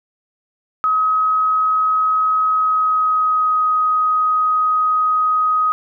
sine tone with pitch glide, 1271 to 1255.7 Hz, D#6 to D#6, +36 to +15 cents, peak -13 dBFS, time 0.84-5.72 s, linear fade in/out 0 ms, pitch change -21 cents, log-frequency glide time 2.47-3.66 s, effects none

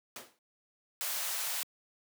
pink noise with exponential decay, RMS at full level -38 dBFS, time 0.16-0.39 s, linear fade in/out 2 ms, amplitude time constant 48 ms
white high-pass noise, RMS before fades -35 dBFS, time 1.01-1.63 s, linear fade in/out 0 ms, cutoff 560 Hz, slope 24 dB/octave
effects high-pass 300 Hz 12 dB/octave

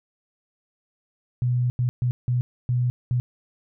sine tone bursts at uneven times, 123.47 Hz, B2, in tune, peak -19 dBFS, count 6, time 1.42-1.7 / 1.79-1.89 / 2.02-2.11 / 2.28-2.41 / 2.69-2.9 / 3.11-3.2 s, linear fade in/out 0 ms, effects none

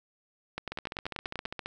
two click trains, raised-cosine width 0.3 ms, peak -18 / -20 dBFS, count 10 / 15, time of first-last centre 0.58-1.454 / 0.72-1.66 s, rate 10.3 / 14.9 Hz, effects none

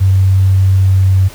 sine tone with pitch glide, 95.4 to 94.85 Hz, G2 to F#2, -47 to +43 cents, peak -6 dBFS, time 0-1.29 s, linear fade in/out 20 ms, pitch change -10 cents, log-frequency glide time 0.74-1.17 s, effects pink hiss -35 dBFS RMS until 1.34 s

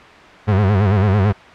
35% pulse tone with vibrato, 99.9 Hz, G2, 33 cents sharp, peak -10 dBFS, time 0.47-1.33 s, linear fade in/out 20 ms, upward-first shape sine, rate 9 Hz, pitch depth 120 cents each way, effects white hiss -39 dBFS RMS until 1.54 s + low-pass 2000 Hz 12 dB/octave

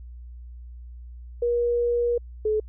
sine tone pair in turn, 477.8 / 429.6 Hz, A#4 / A4, +43 / -41 cents, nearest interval major second, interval 184 cents, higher first, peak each -20 dBFS, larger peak neither, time 1.42-2.18 / 2.45-2.6 s, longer first, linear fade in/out 5 ms, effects added 60 Hz sine -38 dBFS peak until 2.68 s

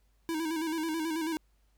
square tone with vibrato, 320.9 Hz, E4, 46 cents flat, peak -31 dBFS, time 0.29-1.37 s, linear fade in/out 0 ms, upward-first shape square, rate 9.2 Hz, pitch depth 54 cents each way, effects added 50 Hz sine -65 dBFS peak until 1.77 s + pink hiss -75 dBFS RMS until 1.77 s

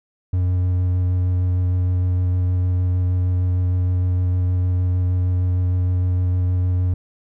triangle tone with vibrato, 90.5 Hz, F#2, 38 cents flat, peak -14 dBFS, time 0.33-6.94 s, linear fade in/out 5 ms, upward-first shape square, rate 6.5 Hz, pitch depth 9 cents each way, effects none

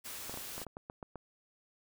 white noise, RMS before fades -44 dBFS, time 0.04-0.65 s, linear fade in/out 20 ms
clicks, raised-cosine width 1 ms, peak -29 dBFS, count 10, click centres 0.296 / 0.341 / 0.374 / 0.58 / 0.617 / 0.667 / 0.769 / 0.899 / 1.028 / 1.157 s
effects none

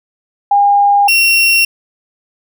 sine / 35% pulse tone pair in turn, 810 / 2732 Hz, G#5 / F7, -43 / -39 cents, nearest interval octave + major sixth, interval 2104 cents, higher second, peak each -6 dBFS, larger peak neither, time 0.51-1.08 / 1.08-1.65 s, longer neither, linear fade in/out 5 ms, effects none

